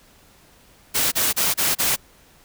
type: noise bursts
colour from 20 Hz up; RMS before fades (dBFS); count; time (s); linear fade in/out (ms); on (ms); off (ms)
white; -20; 5; 0.94-1.964; 20; 180; 31
effects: pink hiss -53 dBFS RMS until 2.44 s